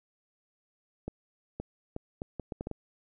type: accelerating click train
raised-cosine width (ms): 2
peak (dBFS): -22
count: 9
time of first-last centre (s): 1.08-2.713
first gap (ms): 520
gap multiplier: 0.7
effects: none